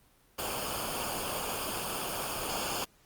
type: noise with comb filter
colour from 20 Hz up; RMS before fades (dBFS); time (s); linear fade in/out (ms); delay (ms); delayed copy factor
pink; -34; 0.38-2.85; 10; 0.51; -0.75
effects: pink hiss -64 dBFS RMS until 3.05 s + Opus 32 kbps